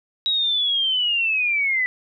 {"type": "linear sweep", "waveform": "sine", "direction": "down", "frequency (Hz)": [3845, 1970], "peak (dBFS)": -18, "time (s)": [0.26, 1.86], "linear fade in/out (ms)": 0, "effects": []}